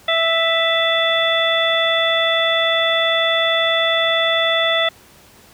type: harmonic tone with a mistuned harmonic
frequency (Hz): 659.3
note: E5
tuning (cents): 0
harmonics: 1 / 2 / 3 / 4 / 5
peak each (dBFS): -19 / -23 / -20 / -28 / -19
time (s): 0.08-4.89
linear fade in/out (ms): 5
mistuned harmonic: 5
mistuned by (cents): +86
effects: pink hiss -47 dBFS RMS until 5.53 s + high-pass 60 Hz 12 dB/octave